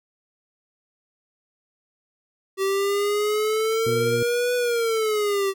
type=exponential two-way sweep; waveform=square; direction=up then down; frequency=384.6 to 493.9 to 384.6 Hz; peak=-21 dBFS; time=2.57-5.54 s; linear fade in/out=50 ms; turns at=4.55 s
type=harmonic tone; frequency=120.4 Hz; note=B2; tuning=44 cents flat; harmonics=1 / 2 / 3 / 4; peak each=-27 / -31 / -32 / -34 dBFS; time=3.86-4.23 s; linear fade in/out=5 ms
effects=none